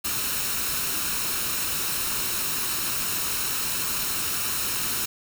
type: noise with comb filter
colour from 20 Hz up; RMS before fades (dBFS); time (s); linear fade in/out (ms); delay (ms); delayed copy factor
white; -27; 0.04-5.06; 10; 0.74; +0.5
effects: none

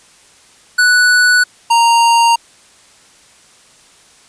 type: tone pair in turn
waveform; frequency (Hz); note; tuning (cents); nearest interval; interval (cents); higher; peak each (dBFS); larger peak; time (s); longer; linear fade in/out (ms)
square; 1480 / 930; F#6 / A#5; 0 / -4; minor sixth; 804; first; -8; neither; 0.78-1.44 / 1.7-2.36; neither; 10
effects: white hiss -46 dBFS RMS until 4.28 s + resampled to 22050 Hz

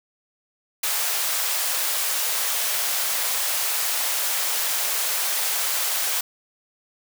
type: high-pass noise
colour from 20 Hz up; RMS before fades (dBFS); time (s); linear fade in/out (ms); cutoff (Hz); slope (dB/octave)
white; -24; 0.83-6.21; 5; 520; 24
effects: none

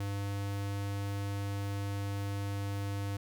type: tone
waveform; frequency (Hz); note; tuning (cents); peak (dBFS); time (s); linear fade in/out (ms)
square; 100.1; G2; +37; -34; 0-3.17; 5
effects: none

